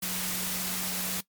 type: tone in noise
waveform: sine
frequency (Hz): 183.9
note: F#3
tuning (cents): -10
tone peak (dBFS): -38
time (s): 0.02-1.21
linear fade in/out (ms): 10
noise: white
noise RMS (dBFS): -32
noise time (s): 0.02-1.21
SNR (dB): -9
effects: noise-tail reverb RT60 0.1 s tail -19 dB re dry + MP3 96 kbps